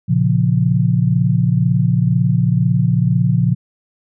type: chord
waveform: sine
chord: Bb minor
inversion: none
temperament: equal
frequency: 116.54 / 138.59 / 174.61 Hz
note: Bb2 / Db3 / F3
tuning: 0 / 0 / 0 cents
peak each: -16 dBFS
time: 0.08-3.55 s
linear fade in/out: 20 ms
effects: none